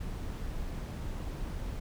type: noise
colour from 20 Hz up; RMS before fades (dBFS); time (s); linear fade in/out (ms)
brown; -37; 0-1.8; 10
effects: none